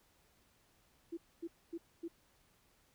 sine tone bursts, 335.8 Hz, E4, 32 cents sharp, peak -39 dBFS, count 4, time 1.12-2.082 s, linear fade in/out 10 ms, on 53 ms, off 250 ms, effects pink hiss -71 dBFS RMS until 2.94 s

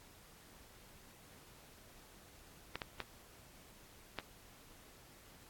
clicks, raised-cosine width 0.3 ms, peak -23 dBFS, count 4, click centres 2.756 / 2.818 / 3.003 / 4.187 s, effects pink hiss -60 dBFS RMS until 5.49 s + AAC 64 kbps

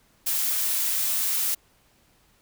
blue noise, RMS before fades -25 dBFS, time 0.26-1.55 s, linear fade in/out 10 ms, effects pink hiss -62 dBFS RMS until 2.41 s

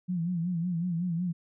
sine tone with vibrato, 173.2 Hz, F3, 14 cents flat, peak -27 dBFS, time 0.08-1.33 s, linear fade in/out 20 ms, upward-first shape sine, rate 5.4 Hz, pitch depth 95 cents each way, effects none

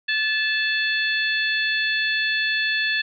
harmonic tone with a mistuned harmonic, 867 Hz, A5, 26 cents flat, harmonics 2 / 3 / 4 / 5, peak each -22 / -26 / -28 / -30 dBFS, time 0.08-3.02 s, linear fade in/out 10 ms, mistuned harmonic 3, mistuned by +22 cents, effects none

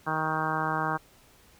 harmonic tone, 157.2 Hz, D#3, 18 cents sharp, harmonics 1 / 2 / 3 / 4 / 5 / 6 / 7 / 8 / 9 / 10, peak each -35 / -37 / -39 / -39 / -33 / -34 / -33 / -35 / -37 / -35 dBFS, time 0.06-0.98 s, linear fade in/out 20 ms, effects pink hiss -58 dBFS RMS until 1.59 s

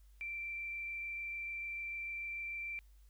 sine tone with frequency modulation, 2349 Hz, D7, in tune, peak -39 dBFS, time 0.21-2.79 s, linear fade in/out 0 ms, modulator 26.8 Hz, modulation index 0.69, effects added 50 Hz sine -58 dBFS peak until 3.09 s + white hiss -75 dBFS RMS until 3.09 s

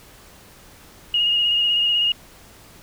sine tone with vibrato, 2862 Hz, F7, 42 cents sharp, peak -16 dBFS, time 1.14-2.12 s, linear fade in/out 2 ms, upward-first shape sine, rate 16 Hz, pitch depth 23 cents each way, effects pink hiss -47 dBFS RMS until 2.82 s

